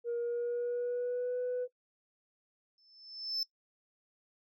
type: tone with pitch glide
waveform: sine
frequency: 473.2 to 497 Hz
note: A#4 to B4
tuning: +26 to +11 cents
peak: -30 dBFS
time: 0.04-1.68 s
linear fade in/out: 50 ms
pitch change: +85 cents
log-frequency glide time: 0.17-1.39 s
type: tone with exponential growth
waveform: sine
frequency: 5274 Hz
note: E8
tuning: in tune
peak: -27 dBFS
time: 2.78-3.43 s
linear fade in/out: 1 ms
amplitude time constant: 140 ms
effects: noise-tail reverb RT60 0.1 s tail -21 dB re dry + tanh soft clip ceiling -29 dBFS